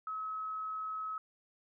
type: tone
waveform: sine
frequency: 1284 Hz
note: E6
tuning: 46 cents flat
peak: -36 dBFS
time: 0.07-1.18 s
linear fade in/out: 2 ms
effects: none